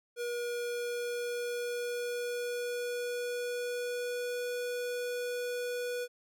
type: tone with pitch glide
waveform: square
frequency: 480 to 489.2 Hz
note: B4 to B4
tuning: -49 to -16 cents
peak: -34 dBFS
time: 0.16-6.08 s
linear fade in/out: 50 ms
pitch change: +33 cents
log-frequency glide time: 0.65-4.46 s
effects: none

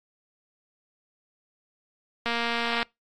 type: click train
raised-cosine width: 0.3 ms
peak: -12 dBFS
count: 134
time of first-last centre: 2.26-2.828 s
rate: 234 Hz
effects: noise-tail reverb RT60 0.2 s tail -25 dB re dry + AAC 48 kbps

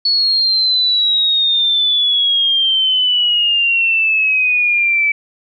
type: exponential sweep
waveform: sine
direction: down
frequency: 4409 to 2299 Hz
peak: -11 dBFS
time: 0.05-5.12 s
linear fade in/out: 5 ms
effects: none

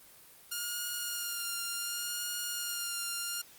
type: tone with vibrato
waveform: 5% pulse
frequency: 1414 Hz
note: F6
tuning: 21 cents sharp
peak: -23 dBFS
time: 0.51-3.42 s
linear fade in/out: 10 ms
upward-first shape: sine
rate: 0.68 Hz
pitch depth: 23 cents each way
effects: white hiss -56 dBFS RMS until 3.58 s + Opus 24 kbps

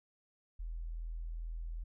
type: tone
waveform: sine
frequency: 41.2 Hz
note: E1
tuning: in tune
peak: -38 dBFS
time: 0.59-1.84 s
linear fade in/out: 10 ms
effects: none

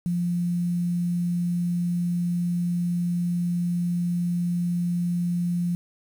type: tone with quantisation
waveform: sine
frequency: 174.61 Hz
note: F3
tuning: in tune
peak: -22 dBFS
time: 0.06-5.75 s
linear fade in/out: 0 ms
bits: 8
effects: none

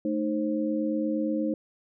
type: tone cluster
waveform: sine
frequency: 219.9 / 308.4 / 529 Hz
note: A3 / D#4 / C5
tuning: -1 / -15 / +19 cents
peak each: -30 / -27 / -32 dBFS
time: 0.05-1.54 s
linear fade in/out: 2 ms
effects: none

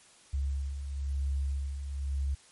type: beating tone pair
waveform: sine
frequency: 68.3 / 69.3 Hz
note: C#2 / C#2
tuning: -25 / 0 cents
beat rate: 1 Hz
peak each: -38 / -30 dBFS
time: 0.33-2.35 s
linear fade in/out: 10 ms
effects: white hiss -58 dBFS RMS until 2.51 s + MP3 48 kbps

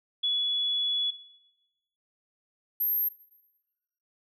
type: tone pair in turn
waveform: sine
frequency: 3400 / 12809 Hz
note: G#7 / G9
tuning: +40 / +36 cents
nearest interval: octave + major seventh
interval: 2296 cents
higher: second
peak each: -24 dBFS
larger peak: neither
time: 0.23-1.11 / 2.8-3.09 s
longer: first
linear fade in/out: 10 ms
effects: noise-tail reverb RT60 1.0 s tail -18 dB re dry

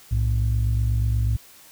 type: tone pair together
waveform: sine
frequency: 61.74 / 110 Hz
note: B1 / A2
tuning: 0 / 0 cents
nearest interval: minor seventh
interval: 1000 cents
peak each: -20 dBFS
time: 0.11-1.37 s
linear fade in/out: 10 ms
effects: tanh soft clip ceiling -14 dBFS + white hiss -49 dBFS RMS until 1.71 s

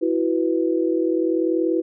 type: chord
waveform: sine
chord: E suspended second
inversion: none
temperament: equal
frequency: 329.6 / 370 / 493.9 Hz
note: E4 / F#4 / B4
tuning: 0 / 0 / 0 cents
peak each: -20 / -23 / -25 dBFS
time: 0.01-1.82 s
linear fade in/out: 20 ms
effects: none

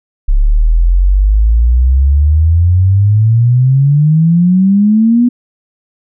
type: exponential sweep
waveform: sine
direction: up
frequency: 34 to 246.9 Hz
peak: -5 dBFS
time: 0.28-5.29 s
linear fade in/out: 10 ms
effects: none

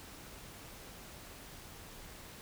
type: silence
effects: pink hiss -51 dBFS RMS until 2.41 s

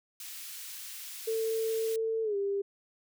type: high-pass noise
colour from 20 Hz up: white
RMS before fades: -43 dBFS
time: 0.2-1.96 s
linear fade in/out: 2 ms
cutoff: 2000 Hz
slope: 12 dB/octave
type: tone with pitch glide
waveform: sine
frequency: 447.3 to 398.5 Hz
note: A4 to G4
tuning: +28 to +28 cents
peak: -28 dBFS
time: 1.27-2.62 s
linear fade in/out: 10 ms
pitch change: -200 cents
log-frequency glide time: 2.23-2.36 s
effects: none

